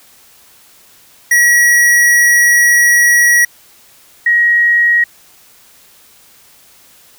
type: tone pair in turn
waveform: square / sine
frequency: 1917 / 1895 Hz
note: A#6 / A#6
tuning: +48 / +28 cents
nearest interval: unison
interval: 20 cents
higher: first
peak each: -7 dBFS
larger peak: neither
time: 1.31-3.45 / 4.26-5.04 s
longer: first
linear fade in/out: 5 ms
effects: white hiss -45 dBFS RMS until 7.18 s